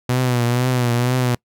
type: tone with vibrato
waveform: sawtooth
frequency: 123.47 Hz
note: B2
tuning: in tune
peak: -12 dBFS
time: 0.09-1.35 s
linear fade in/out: 5 ms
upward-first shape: triangle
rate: 2.1 Hz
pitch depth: 71 cents each way
effects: noise-tail reverb RT60 0.1 s tail -25 dB re dry